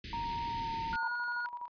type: band-stop noise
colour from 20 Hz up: pink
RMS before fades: -42 dBFS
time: 0.04-0.96 s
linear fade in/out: 2 ms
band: 390 to 1800 Hz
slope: 48 dB/octave
type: tone with pitch glide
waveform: sine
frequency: 932.3 to 913.1 Hz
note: A#5 to A#5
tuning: 0 to -36 cents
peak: -34 dBFS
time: 0.13-1.08 s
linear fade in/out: 2 ms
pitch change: -36 cents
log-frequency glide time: 0.48-0.73 s
type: tone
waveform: triangle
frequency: 1441 Hz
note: F#6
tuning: 46 cents flat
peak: -32 dBFS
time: 0.93-1.46 s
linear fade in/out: 0 ms
type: tone with tremolo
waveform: sine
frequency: 966 Hz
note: B5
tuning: 39 cents flat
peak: -37 dBFS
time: 1.03-1.68 s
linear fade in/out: 0 ms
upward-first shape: square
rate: 12 Hz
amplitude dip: 60%
effects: resampled to 11025 Hz